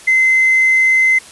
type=tone with hard clipping; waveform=sine; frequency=2061 Hz; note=C7; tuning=27 cents flat; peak=-9 dBFS; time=0.07-1.19 s; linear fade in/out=10 ms; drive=1 dB; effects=white hiss -38 dBFS RMS until 1.31 s + resampled to 24000 Hz